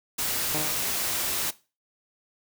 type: noise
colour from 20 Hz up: white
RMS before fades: -28 dBFS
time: 0.18-1.51 s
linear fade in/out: 10 ms
type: tone with exponential decay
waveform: 10% pulse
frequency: 152.4 Hz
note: D#3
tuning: 36 cents flat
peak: -19 dBFS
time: 0.54-1.05 s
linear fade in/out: 5 ms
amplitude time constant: 110 ms
effects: noise-tail reverb RT60 0.3 s tail -18 dB re dry